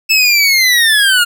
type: linear sweep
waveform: 25% pulse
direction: down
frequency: 2637 to 1396.9 Hz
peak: -4 dBFS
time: 0.09-1.25 s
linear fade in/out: 20 ms
effects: none